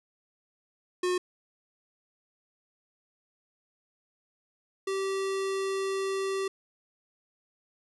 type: tone pair in turn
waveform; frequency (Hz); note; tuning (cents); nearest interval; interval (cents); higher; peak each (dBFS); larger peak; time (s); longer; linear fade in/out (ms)
square; 361.8 / 387.7; F#4 / G4; -39 / -19; minor second; 120; second; -26 / -29; first; 1.03-1.18 / 4.87-6.48; second; 5
effects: resampled to 24000 Hz